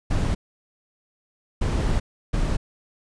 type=noise bursts at uneven times; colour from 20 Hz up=brown; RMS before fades=-22 dBFS; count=3; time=0.1-0.35 / 1.61-2 / 2.33-2.57 s; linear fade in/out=10 ms; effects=resampled to 22050 Hz